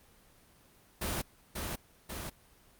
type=noise with echo; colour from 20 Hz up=pink; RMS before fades=-34 dBFS; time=1.01-1.22 s; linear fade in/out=10 ms; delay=540 ms; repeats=2; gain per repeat=-3 dB; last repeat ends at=2.3 s; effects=pink hiss -62 dBFS RMS until 2.79 s + Opus 24 kbps